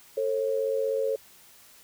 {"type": "tone pair together", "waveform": "sine", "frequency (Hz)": [445, 541], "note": ["A4", "C#5"], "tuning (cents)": [20, -42], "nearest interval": "minor third", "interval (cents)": 338, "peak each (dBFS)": -27, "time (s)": [0.17, 1.16], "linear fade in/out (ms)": 5, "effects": ["white hiss -54 dBFS RMS until 1.83 s"]}